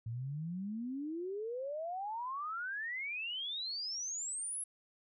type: exponential sweep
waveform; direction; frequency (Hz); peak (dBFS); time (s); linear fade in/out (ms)
sine; up; 110 to 11000; -37; 0.06-4.64; 5
effects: none